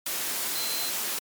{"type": "tone in noise", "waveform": "sine", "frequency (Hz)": 4093, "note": "C8", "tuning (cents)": -39, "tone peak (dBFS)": -33, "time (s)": [0.55, 0.9], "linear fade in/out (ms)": 5, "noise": "white", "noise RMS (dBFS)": -30, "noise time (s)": [0.06, 1.19], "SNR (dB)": -6, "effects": ["high-pass 200 Hz 12 dB/octave", "MP3 96 kbps"]}